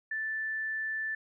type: tone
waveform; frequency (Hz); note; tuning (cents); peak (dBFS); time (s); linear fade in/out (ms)
sine; 1760; A6; 0; -31; 0.11-1.15; 5
effects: none